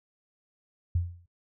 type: tone with exponential decay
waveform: sine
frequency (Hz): 87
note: F2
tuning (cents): -6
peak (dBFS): -21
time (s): 0.95-1.26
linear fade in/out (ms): 5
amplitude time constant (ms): 67
effects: noise-tail reverb RT60 0.1 s tail -19 dB re dry